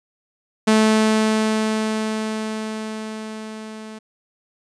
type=tone with level ramp; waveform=sawtooth; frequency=217.8 Hz; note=A3; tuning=17 cents flat; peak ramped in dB=-8 to -30 dBFS; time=0.67-3.99 s; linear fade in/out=10 ms; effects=resampled to 22050 Hz